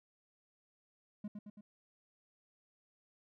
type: tone with echo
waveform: triangle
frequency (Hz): 207.7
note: G#3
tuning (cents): 0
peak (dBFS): -37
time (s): 1.24-1.28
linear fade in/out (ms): 5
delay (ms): 110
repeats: 3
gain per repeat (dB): -4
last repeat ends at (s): 1.61
effects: none